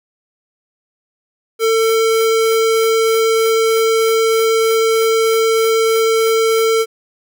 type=tone; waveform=square; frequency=448.4 Hz; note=A4; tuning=33 cents sharp; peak=-12 dBFS; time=1.59-6.86 s; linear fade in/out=50 ms; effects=none